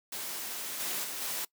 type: noise with level steps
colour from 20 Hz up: white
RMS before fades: -38 / -34 / -38 / -35 dBFS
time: 0.12-1.45 s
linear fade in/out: 5 ms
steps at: 0.79 / 1.03 / 1.2 s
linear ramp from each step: 20 ms
effects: noise-tail reverb RT60 0.1 s tail -22 dB re dry + high-pass 200 Hz 12 dB/octave